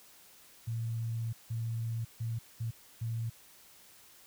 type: tone bursts at uneven times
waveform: sine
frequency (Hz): 114.5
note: A#2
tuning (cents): -31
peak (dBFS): -32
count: 5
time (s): 0.67-1.33 / 1.5-2.05 / 2.2-2.39 / 2.6-2.71 / 3.01-3.3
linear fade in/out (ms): 10
effects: white hiss -58 dBFS RMS until 4.26 s